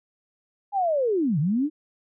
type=linear two-way sweep; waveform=sine; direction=down then up; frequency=830.6 to 136 to 316.7 Hz; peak=-20 dBFS; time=0.72-1.7 s; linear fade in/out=50 ms; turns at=1.39 s; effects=none